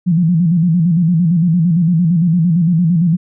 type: tone with vibrato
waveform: sine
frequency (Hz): 169.7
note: F3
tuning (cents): -49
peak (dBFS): -9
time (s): 0.06-3.17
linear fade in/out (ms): 20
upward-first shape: square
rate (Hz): 8.8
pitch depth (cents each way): 96
effects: none